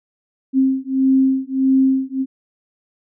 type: beating tone pair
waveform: sine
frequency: 264.5 / 266.1 Hz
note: C4 / C4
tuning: +19 / +29 cents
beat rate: 1.6 Hz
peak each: -16 dBFS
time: 0.53-2.26 s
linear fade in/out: 50 ms
effects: none